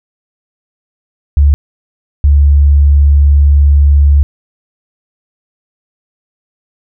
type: tone pair in turn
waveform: sine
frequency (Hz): 71.6 / 71.6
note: D2 / D2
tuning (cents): -43 / -43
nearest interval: unison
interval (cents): 0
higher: neither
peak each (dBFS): -3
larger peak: neither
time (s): 1.37-1.54 / 2.24-4.23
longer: second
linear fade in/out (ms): 0
effects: none